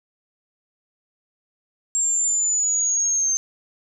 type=linear sweep; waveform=sine; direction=down; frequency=7459 to 6272 Hz; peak=-18 dBFS; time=1.95-3.37 s; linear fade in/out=0 ms; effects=none